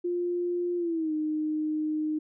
sine tone with pitch glide, 351.5 to 307.8 Hz, F4 to D#4, +11 to -19 cents, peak -26 dBFS, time 0.04-2.19 s, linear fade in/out 10 ms, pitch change -230 cents, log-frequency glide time 0.77-1.13 s, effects none

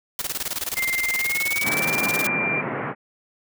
white noise with tremolo, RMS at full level -26 dBFS, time 0.19-2.27 s, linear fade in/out 2 ms, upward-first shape square, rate 19 Hz, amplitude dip 80%
sine tone with pitch glide, 2093 to 2377 Hz, C7 to D7, 0 to +20 cents, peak -22 dBFS, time 0.76-2.62 s, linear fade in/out 20 ms, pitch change +220 cents, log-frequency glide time 1.16-1.91 s
pink band-pass noise, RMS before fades -28 dBFS, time 1.62-2.95 s, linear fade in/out 50 ms, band 130 to 2200 Hz, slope 48 dB/octave
effects none

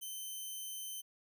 5% pulse tone, 3080 Hz, G7, 31 cents flat, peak -33 dBFS, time 0.01-1.02 s, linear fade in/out 20 ms, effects none

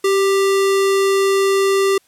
sine tone with sample-and-hold, 390.3 Hz, G4, 8 cents flat, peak -12 dBFS, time 0.04-1.98 s, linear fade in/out 5 ms, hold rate 1575 Hz, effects white hiss -57 dBFS RMS until 2.07 s + low-pass 12000 Hz 12 dB/octave

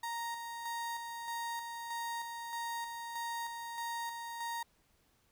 35% pulse tone with tremolo, 932.3 Hz, A#5, in tune, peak -35 dBFS, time 0.03-4.63 s, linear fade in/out 5 ms, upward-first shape square, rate 1.6 Hz, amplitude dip 40%, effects pink hiss -72 dBFS RMS until 5.31 s

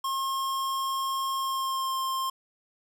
square tone with pitch glide, 1074 to 1058.6 Hz, C6 to C6, +45 to +20 cents, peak -28 dBFS, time 0.04-2.3 s, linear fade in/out 5 ms, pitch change -25 cents, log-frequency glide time 1.36-1.97 s, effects 10-bit

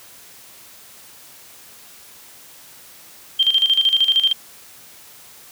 sine tone with tremolo, 3164 Hz, G7, 15 cents sharp, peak -11 dBFS, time 3.39-4.33 s, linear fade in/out 10 ms, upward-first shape square, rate 13 Hz, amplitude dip 70%, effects white hiss -44 dBFS RMS until 5.51 s + high-pass 60 Hz 12 dB/octave

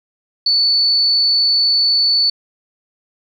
sine tone, 4472 Hz, C#8, 14 cents sharp, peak -11 dBFS, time 0.46-2.3 s, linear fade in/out 5 ms, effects 8-bit

